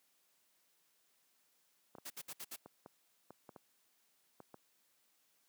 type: clicks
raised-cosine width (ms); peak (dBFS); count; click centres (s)
1; -37; 9; 1.952 / 1.984 / 2.66 / 2.861 / 3.306 / 3.492 / 3.562 / 4.403 / 4.543
type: noise bursts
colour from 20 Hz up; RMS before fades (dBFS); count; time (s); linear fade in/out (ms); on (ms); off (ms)
white; -46; 5; 2.05-2.563; 10; 53; 62
effects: white hiss -75 dBFS RMS until 5.48 s + high-pass 150 Hz 12 dB/octave